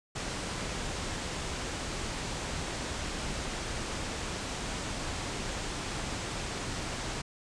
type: low-pass noise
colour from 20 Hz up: pink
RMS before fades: -36 dBFS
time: 0.15-7.22 s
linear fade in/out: 10 ms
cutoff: 8800 Hz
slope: 48 dB/octave
effects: none